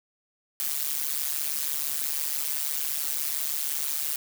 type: noise with amplitude modulation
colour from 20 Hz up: blue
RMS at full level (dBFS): -25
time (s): 0.6-4.16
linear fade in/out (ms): 0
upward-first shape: sine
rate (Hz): 146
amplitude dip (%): 100
effects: none